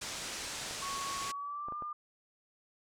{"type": "low-pass noise", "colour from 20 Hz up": "white", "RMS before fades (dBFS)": -41, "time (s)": [0.01, 1.32], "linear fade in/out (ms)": 10, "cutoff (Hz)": 8000, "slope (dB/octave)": 24}
{"type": "clicks", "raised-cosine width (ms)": 1, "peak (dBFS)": -31, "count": 4, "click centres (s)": [0.71, 1.685, 1.723, 1.823]}
{"type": "tone with pitch glide", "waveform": "sine", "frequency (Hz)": [1108.7, 1202.1], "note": ["C#6", "D6"], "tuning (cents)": [0, 40], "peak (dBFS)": -37, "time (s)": [0.82, 1.93], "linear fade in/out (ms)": 5, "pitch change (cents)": 140, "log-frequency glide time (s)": [1.21, 1.79]}
{"effects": []}